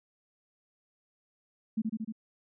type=tone with echo; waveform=sine; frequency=220 Hz; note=A3; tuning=in tune; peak=-26 dBFS; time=1.77-1.82 s; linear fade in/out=10 ms; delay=76 ms; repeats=4; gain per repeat=-2 dB; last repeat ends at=2.124 s; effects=none